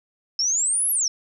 sine exponential two-way sweep, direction up then down, 5274 to 11580 to 5274 Hz, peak -19 dBFS, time 0.39-1.08 s, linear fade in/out 2 ms, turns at 0.91 s, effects none

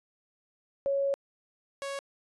sine / sawtooth tone pair in turn, 554.4 / 554.4 Hz, C#5 / C#5, 0 / 0 cents, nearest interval unison, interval 0 cents, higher neither, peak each -25 / -30 dBFS, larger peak first, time 0.86-1.14 / 1.82-1.99 s, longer first, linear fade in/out 0 ms, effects resampled to 24000 Hz

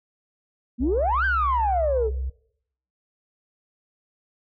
sine exponential two-way sweep, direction up then down, 222.9 to 1600 to 407.6 Hz, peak -19 dBFS, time 0.78-2.11 s, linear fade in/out 50 ms, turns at 1.25 s
sine tone with vibrato, 65.41 Hz, C2, in tune, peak -25 dBFS, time 0.8-2.3 s, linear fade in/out 10 ms, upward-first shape sine, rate 13 Hz, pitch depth 10 cents each way
effects noise-tail reverb RT60 0.7 s tail -21 dB re dry + tanh soft clip ceiling -14 dBFS

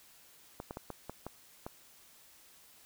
clicks, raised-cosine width 1 ms, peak -26 dBFS, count 7, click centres 0.601 / 0.709 / 0.771 / 0.903 / 1.096 / 1.266 / 1.665 s, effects white hiss -60 dBFS RMS until 2.85 s

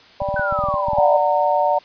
harmonic tone, 195.7 Hz, G3, 3 cents flat, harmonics 3 / 4 / 5, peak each -22 / -27 / -28 dBFS, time 0.2-1.17 s, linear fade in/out 5 ms
clicks, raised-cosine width 5 ms, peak -18 dBFS, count 12, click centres 0.219 / 0.288 / 0.342 / 0.395 / 0.525 / 0.59 / 0.639 / 0.687 / 0.741 / 0.885 / 0.933 / 0.986 s
sine linear sweep, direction down, 1538 to 587.3 Hz, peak -21 dBFS, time 0.36-1.17 s, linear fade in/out 5 ms
sine chord, D augmented, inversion none, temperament just, 587.3 / 734.2 / 917.7 Hz, D5 / F#5 / A#5, 0 / -14 / -27 cents, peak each -19 dBFS, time 0.97-1.79 s, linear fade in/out 10 ms
effects white hiss -47 dBFS RMS until 1.84 s + resampled to 11025 Hz

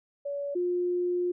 sine tone pair in turn, 568 / 355.4 Hz, C#5 / F4, +42 / +30 cents, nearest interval minor sixth, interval 812 cents, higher first, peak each -30 / -25 dBFS, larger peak second, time 0.25-0.55 / 0.55-1.32 s, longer second, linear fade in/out 10 ms, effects none

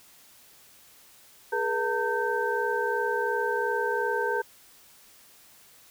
sine tone cluster, 417.4 / 480.2 / 907 / 1554 Hz, G#4 / B4 / A#5 / G6, +9 / -49 / -48 / -16 cents, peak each -30 dBFS, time 1.52-4.42 s, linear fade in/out 10 ms, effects white hiss -55 dBFS RMS until 5.9 s

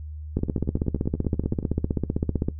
two click trains, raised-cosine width 3 ms, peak -10 / -18 dBFS, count 34 / 14, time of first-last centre 0.37-2.485 / 0.39-1.628 s, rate 15.6 / 10.5 Hz, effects noise-tail reverb RT60 0.1 s tail -17 dB re dry + added 76 Hz sine -33 dBFS peak until 2.59 s

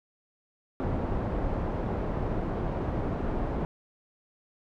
pink low-pass noise, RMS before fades -30 dBFS, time 0.8-3.65 s, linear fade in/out 0 ms, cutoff 770 Hz, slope 12 dB/octave, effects none

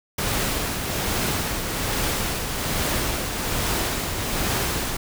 pink noise with tremolo, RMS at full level -23 dBFS, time 0.18-4.97 s, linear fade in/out 5 ms, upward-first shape triangle, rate 1.2 Hz, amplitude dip 45%, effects none

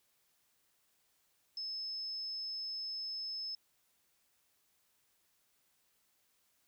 sine tone, 5220 Hz, E8, 18 cents flat, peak -38 dBFS, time 1.57-3.55 s, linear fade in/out 2 ms, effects white hiss -75 dBFS RMS until 6.67 s

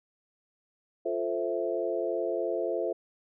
sine chord, F major seventh, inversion none, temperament equal, 349.2 / 440 / 523.3 / 659.3 Hz, F4 / A4 / C5 / E5, 0 / 0 / 0 / 0 cents, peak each -33 dBFS, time 1.05-2.93 s, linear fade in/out 10 ms, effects none

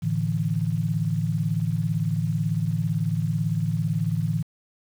sine chord, A suspended fourth, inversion none, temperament equal, 110 / 146.83 / 164.81 Hz, A2 / D3 / E3, 0 / 0 / 0 cents, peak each -27 / -27 / -25 dBFS, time 0.02-4.43 s, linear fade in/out 20 ms, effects 8-bit

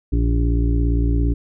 harmonic tone, 57.5 Hz, A#1, 23 cents flat, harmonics 1 / 2 / 3 / 5 / 6 / 7, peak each -16 / -23 / -31 / -24 / -34 / -33 dBFS, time 0.12-1.34 s, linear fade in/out 10 ms, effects none

